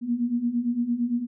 sine beating tone pair, 233.6 / 242.4 Hz, A#3 / B3, +4 / -32 cents, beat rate 8.8 Hz, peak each -28 / -24 dBFS, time 0.01-1.27 s, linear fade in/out 50 ms, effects none

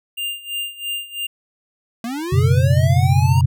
square tone with tremolo, 2800 Hz, F7, 4 cents sharp, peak -22 dBFS, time 0.17-1.27 s, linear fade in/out 10 ms, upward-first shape sine, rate 3 Hz, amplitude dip 85%
square linear sweep, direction up, 222.8 to 946 Hz, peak -24 dBFS, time 2.04-3.41 s, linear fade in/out 2 ms
sine chord, F# suspended fourth, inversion none, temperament equal, 92.5 / 123.47 / 138.59 Hz, F#2 / B2 / C#3, 0 / 0 / 0 cents, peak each -16 dBFS, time 2.32-3.46 s, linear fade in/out 10 ms
effects none

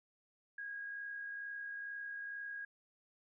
sine tone with amplitude modulation, 1640 Hz, G#6, 22 cents flat, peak -40 dBFS, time 0.58-2.65 s, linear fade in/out 5 ms, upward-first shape sine, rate 62.2 Hz, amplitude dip 35%, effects none

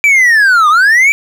triangle linear two-way sweep, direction down then up, 2349 to 1174.7 to 2349 Hz, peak -3 dBFS, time 0.04-1.12 s, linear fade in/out 0 ms, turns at 0.69 s, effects 7-bit

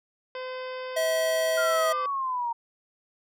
harmonic tone, 512 Hz, C5, 38 cents flat, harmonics 1 / 2 / 3 / 4 / 5 / 6 / 7 / 9 / 10, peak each -34 / -40 / -44 / -46 / -48 / -50 / -51 / -53 / -54 dBFS, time 0.35-2.06 s, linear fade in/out 2 ms
square tone, 645 Hz, E5, 38 cents flat, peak -24 dBFS, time 0.96-1.93 s, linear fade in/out 10 ms
sine exponential sweep, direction down, 1422 to 923 Hz, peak -26 dBFS, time 1.57-2.53 s, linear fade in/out 10 ms
effects none

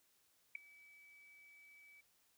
sine tone with ADSR envelope, 2293 Hz, D7, 42 cents flat, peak -36 dBFS, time 0.55-2.01 s, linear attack 4 ms, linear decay 6 ms, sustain -24 dB, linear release 8 ms, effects white hiss -75 dBFS RMS until 2.37 s

